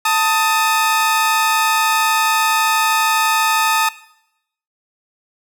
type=tone pair together; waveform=sawtooth; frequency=888 / 1255.8 Hz; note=A5 / D#6; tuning=+16 / +16 cents; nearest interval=tritone; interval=600 cents; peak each=-13 dBFS; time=0.05-3.89 s; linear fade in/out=5 ms; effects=noise-tail reverb RT60 0.8 s tail -18 dB re dry